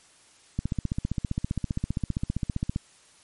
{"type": "click train", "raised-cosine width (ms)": 5, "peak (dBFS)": -14, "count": 34, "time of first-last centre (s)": [0.59, 2.761], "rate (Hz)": 15.2, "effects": ["white hiss -57 dBFS RMS until 3.23 s", "MP3 48 kbps"]}